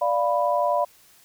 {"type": "chord", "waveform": "sine", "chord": "B diminished", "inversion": "first", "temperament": "equal", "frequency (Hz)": [587.3, 698.5, 987.8], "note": ["D5", "F5", "B5"], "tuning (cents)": [0, 0, 0], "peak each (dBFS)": [-23, -24, -24], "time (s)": [0.01, 0.85], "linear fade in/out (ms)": 10, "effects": ["white hiss -55 dBFS RMS until 1.24 s"]}